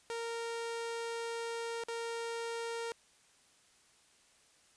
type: tone with dropouts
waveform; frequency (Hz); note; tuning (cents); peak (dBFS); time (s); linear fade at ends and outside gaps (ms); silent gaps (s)
sawtooth; 462.9; A#4; -12; -33; 0.1-2.92; 0; 1.837-1.885
effects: white hiss -66 dBFS RMS until 4.76 s + resampled to 22050 Hz